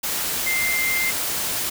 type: tone in noise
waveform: sine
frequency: 2093 Hz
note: C7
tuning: in tune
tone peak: -21 dBFS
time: 0.46-1.11 s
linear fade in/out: 10 ms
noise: white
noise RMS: -25 dBFS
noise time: 0.03-1.7 s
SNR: +1 dB
effects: none